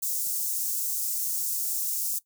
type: high-pass noise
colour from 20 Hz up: white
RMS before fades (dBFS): -29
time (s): 0.02-2.19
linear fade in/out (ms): 10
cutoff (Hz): 6300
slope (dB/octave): 24
effects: noise-tail reverb RT60 0.1 s tail -18 dB re dry